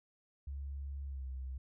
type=tone with pitch glide; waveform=sine; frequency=69.5 to 65.22 Hz; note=C#2 to C2; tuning=+5 to -5 cents; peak=-39 dBFS; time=0.47-1.58 s; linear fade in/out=5 ms; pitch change=-110 cents; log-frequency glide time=1.06-1.26 s; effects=none